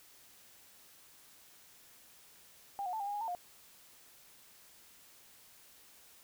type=tone with pitch steps; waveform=sine; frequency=800 / 726 / 878 / 801 / 816 / 826 / 901 / 710 Hz; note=G5 / F#5 / A5 / G5 / G#5 / G#5 / A5 / F5; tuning=+35 / -33 / -4 / +37 / -31 / -10 / +41 / +28 cents; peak=-35 dBFS; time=2.79-3.35 s; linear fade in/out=0 ms; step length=70 ms; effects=white hiss -60 dBFS RMS until 6.23 s